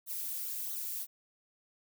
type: noise with flanger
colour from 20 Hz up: violet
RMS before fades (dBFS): -38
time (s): 0.06-1.07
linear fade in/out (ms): 50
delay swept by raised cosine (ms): 0.39 to 4.09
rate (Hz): 1.5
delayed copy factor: -0.9
effects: none